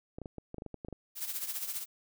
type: clicks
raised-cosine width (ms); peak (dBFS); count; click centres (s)
2; -28; 12; 0.185 / 0.217 / 0.258 / 0.383 / 0.544 / 0.583 / 0.621 / 0.663 / 0.743 / 0.848 / 0.885 / 0.927
type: noise with tremolo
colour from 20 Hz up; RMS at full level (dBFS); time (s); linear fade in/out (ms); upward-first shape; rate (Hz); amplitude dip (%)
blue; -34; 1.15-1.86; 50; triangle; 15; 75
effects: none